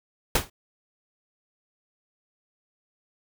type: noise with exponential decay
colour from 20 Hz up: pink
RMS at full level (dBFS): -17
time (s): 0.35-0.5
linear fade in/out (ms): 5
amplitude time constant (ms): 31
effects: none